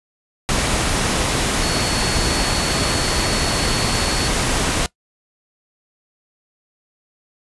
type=tone in noise; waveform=sine; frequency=4400 Hz; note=C#8; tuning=14 cents flat; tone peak=-26 dBFS; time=1.62-4.28 s; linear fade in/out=0 ms; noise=pink; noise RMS=-19 dBFS; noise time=0.49-4.86 s; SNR=-10 dB; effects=noise-tail reverb RT60 0.1 s tail -20 dB re dry + resampled to 24000 Hz